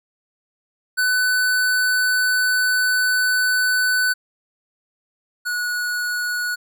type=tone pair in turn; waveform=square; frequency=1500 / 1463.2 Hz; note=F#6 / F#6; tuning=+23 / -20 cents; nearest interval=unison; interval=43 cents; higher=first; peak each=-17 / -22 dBFS; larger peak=first; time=0.97-4.14 / 5.45-6.56 s; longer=first; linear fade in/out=20 ms; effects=none